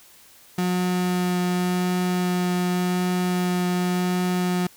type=tone with vibrato; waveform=35% pulse; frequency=180.1 Hz; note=F#3; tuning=46 cents flat; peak=-19 dBFS; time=0.58-4.67 s; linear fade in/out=5 ms; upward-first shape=triangle; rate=0.89 Hz; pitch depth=9 cents each way; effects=white hiss -51 dBFS RMS until 4.76 s